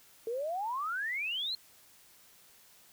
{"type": "exponential sweep", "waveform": "sine", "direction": "up", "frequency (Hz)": [440, 4262], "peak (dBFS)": -32, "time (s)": [0.27, 1.55], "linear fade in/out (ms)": 2, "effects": ["white hiss -60 dBFS RMS until 2.92 s"]}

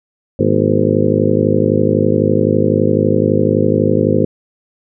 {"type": "harmonic tone with a mistuned harmonic", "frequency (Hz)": 51.91, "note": "G#1", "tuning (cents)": 0, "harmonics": [2, 3, 4, 5, 6, 7, 8, 9, 10], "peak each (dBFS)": [-19, -19, -19, -19, -19, -19, -19, -19, -19], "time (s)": [0.39, 4.25], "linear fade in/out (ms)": 5, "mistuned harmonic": 5, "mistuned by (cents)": -120, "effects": []}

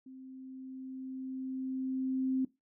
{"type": "tone with level ramp", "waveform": "sine", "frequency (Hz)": 261.6, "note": "C4", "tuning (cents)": 0, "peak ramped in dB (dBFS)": [-47, -27], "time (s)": [0.06, 2.45], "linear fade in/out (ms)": 5, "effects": ["noise-tail reverb RT60 0.2 s tail -19 dB re dry"]}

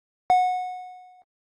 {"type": "tone with exponential decay", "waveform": "triangle", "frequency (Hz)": 732, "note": "F#5", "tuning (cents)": -19, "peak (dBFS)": -11, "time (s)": [0.3, 1.22], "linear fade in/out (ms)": 0, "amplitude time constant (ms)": 200, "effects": ["AAC 32 kbps"]}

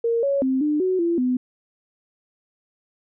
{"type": "tone with pitch steps", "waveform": "sine", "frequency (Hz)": [463.8, 557, 262.5, 299.7, 371.8, 339.8, 251.8], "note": ["A#4", "C#5", "C4", "D4", "F#4", "F4", "B3"], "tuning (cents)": [-9, 8, 6, 35, 8, -47, 34], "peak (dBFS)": -18, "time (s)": [0.04, 1.37], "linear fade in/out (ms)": 5, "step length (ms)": 190, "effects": []}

